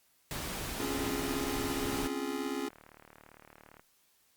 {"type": "noise", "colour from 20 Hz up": "pink", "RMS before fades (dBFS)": -38, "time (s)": [0.31, 2.07], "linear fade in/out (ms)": 0}
{"type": "chord", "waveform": "square", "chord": "Db major seventh", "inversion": "third", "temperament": "just", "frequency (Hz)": [259.9, 277.2, 346.5, 415.8], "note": ["C4", "Db4", "F4", "Ab4"], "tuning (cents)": [-11, 0, -14, 2], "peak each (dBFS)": [-41, -38, -41, -40], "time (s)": [0.79, 2.69], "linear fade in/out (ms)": 10}
{"type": "click train", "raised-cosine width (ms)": 0.5, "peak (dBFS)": -37, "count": 67, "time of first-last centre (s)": [2.04, 3.795], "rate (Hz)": 37.6}
{"effects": ["white hiss -69 dBFS RMS until 4.36 s", "Opus 48 kbps"]}